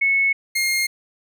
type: tone pair in turn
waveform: sine / sawtooth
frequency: 2200 / 2131 Hz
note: C#7 / C7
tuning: -14 / +31 cents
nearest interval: minor second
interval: 55 cents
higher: first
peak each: -15 dBFS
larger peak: neither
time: 0.01-0.33 / 0.55-0.87 s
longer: neither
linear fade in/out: 10 ms
effects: none